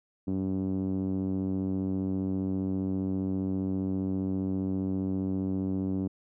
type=tone with low-pass filter; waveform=5% pulse; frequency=95 Hz; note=F#2; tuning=46 cents sharp; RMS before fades=-30 dBFS; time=0.27-6.08 s; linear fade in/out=10 ms; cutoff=250 Hz; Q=2.8; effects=none